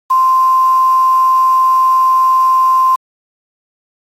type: tone with quantisation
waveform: sine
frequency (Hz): 1042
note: C6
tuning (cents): -7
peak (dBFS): -7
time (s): 0.1-2.96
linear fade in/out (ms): 10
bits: 5
effects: AAC 48 kbps